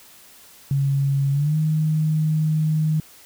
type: tone with pitch glide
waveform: sine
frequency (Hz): 138.6 to 155.57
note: C#3 to D#3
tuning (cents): 0 to 0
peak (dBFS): -17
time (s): 0.71-3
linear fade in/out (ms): 2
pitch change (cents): +200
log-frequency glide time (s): 1.32-1.56
effects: white hiss -48 dBFS RMS until 3.25 s